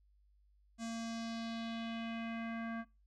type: tone with low-pass filter sweep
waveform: square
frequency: 228.5 Hz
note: A#3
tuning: 34 cents flat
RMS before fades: -41 dBFS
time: 0.78-2.85 s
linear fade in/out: 50 ms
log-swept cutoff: 7300 to 1600 Hz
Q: 2.4
effects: noise-tail reverb RT60 0.3 s tail -25 dB re dry + added 50 Hz sine -66 dBFS peak until 3.06 s